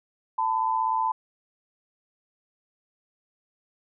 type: tone pair together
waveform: sine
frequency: 888.7 / 1005 Hz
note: A5 / B5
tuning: +17 / +30 cents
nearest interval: major second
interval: 213 cents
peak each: -25 dBFS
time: 0.38-1.12 s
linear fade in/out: 5 ms
effects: none